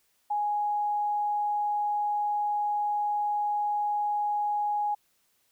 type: tone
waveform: sine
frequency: 830.6 Hz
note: G#5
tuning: in tune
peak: -25 dBFS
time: 0.3-4.95 s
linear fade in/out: 10 ms
effects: white hiss -70 dBFS RMS until 5.51 s